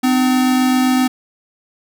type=tone pair together; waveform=square; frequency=255.1 / 302.7 Hz; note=C4 / D#4; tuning=-44 / -48 cents; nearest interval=minor third; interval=296 cents; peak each=-13 / -23 dBFS; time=0.03-1.08 s; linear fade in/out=10 ms; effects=none